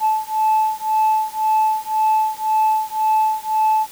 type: beating tone pair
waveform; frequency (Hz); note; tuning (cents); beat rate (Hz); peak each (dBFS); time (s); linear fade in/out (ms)
sine; 869 / 870.9; A5 / A5; -22 / -18; 1.9; -17; 0-3.87; 50
effects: tanh soft clip ceiling -10 dBFS + white hiss -40 dBFS RMS until 3.91 s